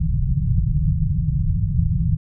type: low-pass noise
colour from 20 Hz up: white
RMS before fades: -19 dBFS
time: 0-2.17 s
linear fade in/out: 10 ms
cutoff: 170 Hz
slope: 96 dB/octave
effects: none